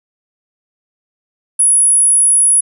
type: tone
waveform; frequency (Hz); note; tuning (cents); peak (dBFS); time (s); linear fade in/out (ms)
sine; 10270; E9; -46; -7; 1.59-2.61; 10
effects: none

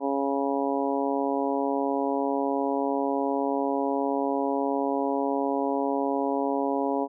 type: harmonic tone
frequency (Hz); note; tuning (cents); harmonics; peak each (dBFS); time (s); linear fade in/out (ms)
138.59; C#3; 0; 2 / 3 / 4 / 5 / 6 / 7; -28 / -30 / -31 / -32 / -33 / -33; 0-7.08; 50
effects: none

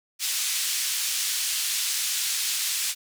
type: band-pass noise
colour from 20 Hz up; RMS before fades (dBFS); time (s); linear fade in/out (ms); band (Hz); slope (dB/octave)
white; -27; 0.19-2.95; 50; 2600 to 9100; 12
effects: none

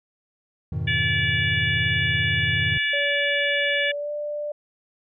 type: chord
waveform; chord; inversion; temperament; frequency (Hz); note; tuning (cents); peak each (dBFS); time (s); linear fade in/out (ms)
triangle; F half-diminished seventh; none; just; 87.31 / 104.77 / 125.72 / 157.15; F2 / Ab2 / Cb3 / Eb3; 0 / +16 / +31 / +18; -28; 0.72-2.78; 5
type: harmonic tone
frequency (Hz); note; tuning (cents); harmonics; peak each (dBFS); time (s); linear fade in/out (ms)
577; D5; -31; 3 / 4 / 5 / 6; -24 / -26 / -28 / -30; 0.87-3.92; 10
type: tone with pitch glide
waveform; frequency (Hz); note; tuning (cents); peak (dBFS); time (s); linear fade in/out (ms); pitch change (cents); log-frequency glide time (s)
sine; 570 to 591.5; C#5 to D5; +48 to +12; -26; 2.93-4.52; 5; +64; 3.85-4.11
effects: none

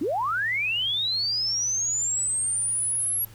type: linear sweep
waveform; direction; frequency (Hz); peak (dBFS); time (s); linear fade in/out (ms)
sine; up; 255.2 to 11430; -23; 0.01-3.25; 5
effects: added 110 Hz sine -46 dBFS peak until 3.34 s + pink hiss -52 dBFS RMS until 3.34 s

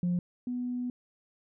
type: tone pair in turn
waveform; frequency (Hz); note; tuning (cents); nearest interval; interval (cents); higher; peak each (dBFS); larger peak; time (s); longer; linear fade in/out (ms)
sine; 176.7 / 246.8; F3 / B3; +21 / -1; tritone; 578; second; -24 / -30; first; 0.03-0.19 / 0.47-0.9; second; 2
effects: tanh soft clip ceiling -23 dBFS

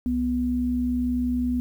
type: tone pair together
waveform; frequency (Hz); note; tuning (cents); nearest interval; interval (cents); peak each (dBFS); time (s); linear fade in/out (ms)
sine; 65.4 / 246.9; C2 / B3; 0 / 0; octave + major seventh; 2300; -30 / -22; 0.06-1.6; 0
effects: 9-bit

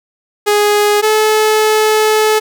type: tone pair in turn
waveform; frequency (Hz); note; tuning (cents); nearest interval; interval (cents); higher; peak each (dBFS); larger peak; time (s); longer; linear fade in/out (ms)
sawtooth; 415.3 / 431.6; G#4 / A4; 0 / -33; minor second; 67; second; -5; neither; 0.46-1.02 / 1.02-2.4; second; 20
effects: none

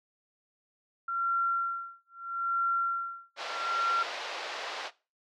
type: tone with tremolo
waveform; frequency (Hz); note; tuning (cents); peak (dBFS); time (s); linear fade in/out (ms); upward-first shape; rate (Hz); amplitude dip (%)
sine; 1370; F6; -34; -25; 1.08-4.03; 5; sine; 0.78; 100
type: band-pass noise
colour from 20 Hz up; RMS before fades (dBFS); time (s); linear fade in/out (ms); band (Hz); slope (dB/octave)
pink; -38; 3.36-4.91; 50; 520 to 4800; 24
effects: noise-tail reverb RT60 0.3 s tail -19 dB re dry

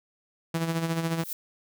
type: tone with tremolo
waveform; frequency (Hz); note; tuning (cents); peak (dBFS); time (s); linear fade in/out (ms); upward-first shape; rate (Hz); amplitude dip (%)
sawtooth; 164.81; E3; 0; -20; 0.54-1.24; 5; sine; 14; 55
type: noise with exponential growth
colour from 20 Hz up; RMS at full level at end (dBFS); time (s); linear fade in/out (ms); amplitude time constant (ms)
violet; -30; 1.09-1.33; 2; 51
effects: none

